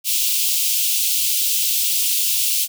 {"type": "high-pass noise", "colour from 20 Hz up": "white", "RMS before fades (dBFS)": -19, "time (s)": [0.04, 2.68], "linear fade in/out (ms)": 50, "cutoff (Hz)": 2600, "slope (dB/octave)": 48, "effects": []}